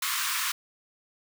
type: high-pass noise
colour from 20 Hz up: pink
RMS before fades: -29 dBFS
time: 0.02-0.52 s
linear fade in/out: 5 ms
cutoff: 1000 Hz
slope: 96 dB/octave
effects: none